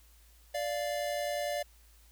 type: tone pair together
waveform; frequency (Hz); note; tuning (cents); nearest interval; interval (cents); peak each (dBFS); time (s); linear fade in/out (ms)
square; 585 / 695.7; D5 / F5; -7 / -7; minor third; 300; -34 / -37; 0.54-1.63; 10
effects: added 56 Hz sine -58 dBFS peak until 2.11 s + white hiss -64 dBFS RMS until 2.11 s